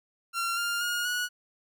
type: tone with pitch steps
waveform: sawtooth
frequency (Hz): 1371 / 1400.6 / 1430.9 / 1461.8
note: F6 / F6 / F6 / F#6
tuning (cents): -32 / +5 / +42 / -21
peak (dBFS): -24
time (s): 0.33-1.29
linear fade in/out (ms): 50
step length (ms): 240
effects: none